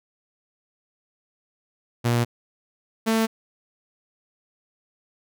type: tone pair in turn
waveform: sawtooth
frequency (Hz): 119.2 / 223.4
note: A#2 / A3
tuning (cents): +39 / +27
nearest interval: major seventh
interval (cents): 1088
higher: second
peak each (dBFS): -15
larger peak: neither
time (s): 2.04-2.25 / 3.06-3.27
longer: neither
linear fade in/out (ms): 20
effects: none